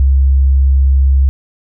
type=tone; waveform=sine; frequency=67.4 Hz; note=C#2; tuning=48 cents flat; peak=-6 dBFS; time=0-1.29 s; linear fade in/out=0 ms; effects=none